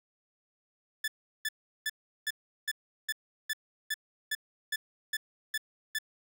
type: tone bursts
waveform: sawtooth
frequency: 1739 Hz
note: A6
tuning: 21 cents flat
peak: -26 dBFS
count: 13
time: 1.04-5.987 s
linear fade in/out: 5 ms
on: 39 ms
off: 370 ms
effects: none